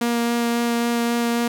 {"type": "tone with vibrato", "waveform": "sawtooth", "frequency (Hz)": 235.8, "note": "A#3", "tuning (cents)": 20, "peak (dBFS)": -15, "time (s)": [0.01, 1.48], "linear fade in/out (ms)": 5, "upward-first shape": "sine", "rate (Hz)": 3.7, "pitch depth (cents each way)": 8, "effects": []}